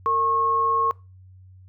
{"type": "tone pair together", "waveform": "sine", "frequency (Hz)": [457.9, 1089], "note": ["A#4", "C#6"], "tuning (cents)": [-31, -31], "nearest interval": "octave + minor third", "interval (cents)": 1500, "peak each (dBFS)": [-28, -19], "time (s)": [0.06, 0.91], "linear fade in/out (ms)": 0, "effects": ["noise-tail reverb RT60 0.3 s tail -23 dB re dry", "added 93 Hz sine -45 dBFS peak until 1.68 s"]}